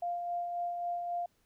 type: tone with tremolo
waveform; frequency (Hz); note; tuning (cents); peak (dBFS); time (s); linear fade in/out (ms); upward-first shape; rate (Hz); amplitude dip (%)
sine; 698.5; F5; 0; -31; 0.02-1.26; 5; sine; 3.7; 35
effects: pink hiss -73 dBFS RMS until 1.45 s